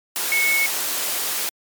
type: tone in noise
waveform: sine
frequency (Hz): 2200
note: C#7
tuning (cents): -14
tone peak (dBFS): -17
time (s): 0.32-0.66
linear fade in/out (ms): 0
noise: white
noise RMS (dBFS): -24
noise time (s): 0.16-1.49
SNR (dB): +4
effects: high-pass 300 Hz 12 dB/octave + MP3 96 kbps